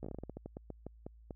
slowing click train, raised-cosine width 2 ms, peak -29 dBFS, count 16, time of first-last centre 0.03-1.308 s, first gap 15 ms, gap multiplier 1.22, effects added 56 Hz sine -55 dBFS peak until 1.35 s

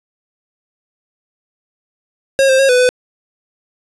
square tone with pitch steps, 542 / 527 / 543 / 497.7 / 501 Hz, C#5 / C5 / C#5 / B4 / B4, -39 / +12 / -36 / +13 / +25 cents, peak -9 dBFS, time 2.39-2.89 s, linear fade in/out 0 ms, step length 100 ms, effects resampled to 24000 Hz + 8-bit

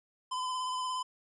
square tone with vibrato, 1016 Hz, B5, 49 cents sharp, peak -33 dBFS, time 0.31-1.03 s, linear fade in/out 10 ms, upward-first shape sine, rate 17 Hz, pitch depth 23 cents each way, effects resampled to 22050 Hz

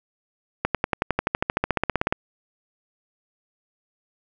accelerating click train, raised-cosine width 0.5 ms, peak -5 dBFS, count 21, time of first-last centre 0.65-2.125 s, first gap 97 ms, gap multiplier 0.97, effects none

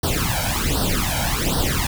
pink noise with flanger, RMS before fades -21 dBFS, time 0.03-1.87 s, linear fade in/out 5 ms, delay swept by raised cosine 0.21 to 1.31 ms, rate 1.3 Hz, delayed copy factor +0.9, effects none

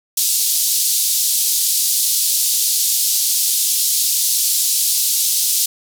white band-pass noise, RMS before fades -17 dBFS, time 0.17-5.66 s, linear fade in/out 5 ms, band 3900 to 14000 Hz, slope 24 dB/octave, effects none

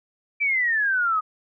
sine exponential sweep, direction down, 2349 to 1238 Hz, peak -19 dBFS, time 0.4-1.21 s, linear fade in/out 20 ms, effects none

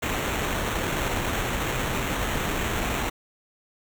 pink noise with sample-and-hold, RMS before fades -27 dBFS, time 0.02-3.1 s, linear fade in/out 10 ms, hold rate 4900 Hz, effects none

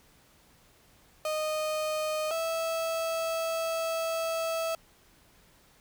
35% pulse tone pair in turn, 618 / 654.7 Hz, D#5 / E5, -12 / -12 cents, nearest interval minor second, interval 100 cents, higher second, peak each -27 dBFS, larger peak neither, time 1.25-2.31 / 2.31-4.75 s, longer second, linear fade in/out 2 ms, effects pink hiss -61 dBFS RMS until 5.8 s

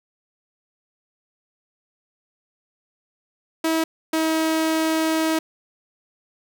sawtooth tone pair in turn, 322.8 / 319.5 Hz, E4 / D#4, -36 / +46 cents, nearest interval unison, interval 18 cents, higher first, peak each -15 dBFS, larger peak neither, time 3.64-3.84 / 4.13-5.39 s, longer second, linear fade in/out 5 ms, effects none

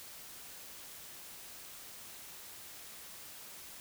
silence, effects white hiss -50 dBFS RMS until 3.8 s

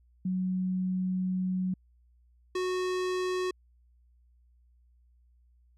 sine / square tone pair in turn, 185 / 367.4 Hz, F#3 / F#4, 0 / -12 cents, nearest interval octave, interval 1188 cents, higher second, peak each -27 / -29 dBFS, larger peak first, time 0.25-1.74 / 2.55-3.51 s, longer first, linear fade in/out 5 ms, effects added 60 Hz sine -60 dBFS peak until 5.77 s + low-pass 7000 Hz 12 dB/octave

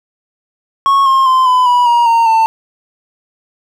triangle tone with pitch steps, 1100 / 1068.1 / 1037.1 / 1007 / 977.7 / 949.3 / 921.8 / 895 Hz, C#6 / C6 / C6 / B5 / B5 / A#5 / A#5 / A5, -14 / +35 / -16 / +33 / -18 / +31 / -20 / +29 cents, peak -5 dBFS, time 0.86-2.46 s, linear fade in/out 0 ms, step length 200 ms, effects none

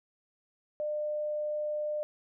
sine tone, 601 Hz, D5, 40 cents sharp, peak -30 dBFS, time 0.8-2.03 s, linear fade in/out 0 ms, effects none

